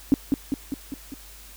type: tone with echo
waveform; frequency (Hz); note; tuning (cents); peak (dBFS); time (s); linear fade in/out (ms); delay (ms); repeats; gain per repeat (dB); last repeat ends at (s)
sine; 277.2; C#4; 0; -12; 0.12-0.14; 0; 200; 5; -4; 1.14
effects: added 50 Hz sine -47 dBFS peak until 1.56 s + white hiss -47 dBFS RMS until 1.56 s